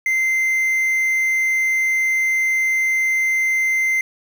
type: tone with quantisation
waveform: triangle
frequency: 2079 Hz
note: C7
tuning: 12 cents flat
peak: -14 dBFS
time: 0.06-4.01 s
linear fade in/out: 2 ms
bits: 7
effects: none